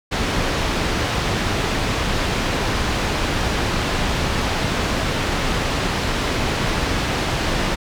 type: low-pass noise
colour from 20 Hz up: pink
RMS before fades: -21 dBFS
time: 0.11-7.76 s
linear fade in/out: 20 ms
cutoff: 4600 Hz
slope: 12 dB/octave
effects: none